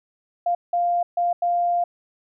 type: tone bursts at uneven times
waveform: sine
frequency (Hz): 698.5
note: F5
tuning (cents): 0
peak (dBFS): -18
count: 4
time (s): 0.46-0.55 / 0.73-1.03 / 1.17-1.33 / 1.42-1.84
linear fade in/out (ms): 5
effects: none